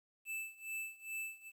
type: tone with tremolo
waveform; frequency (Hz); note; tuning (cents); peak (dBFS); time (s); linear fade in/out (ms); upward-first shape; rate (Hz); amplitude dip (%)
square; 2637; E7; 0; -39; 0.25-1.52; 50; sine; 2.4; 90
effects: 12-bit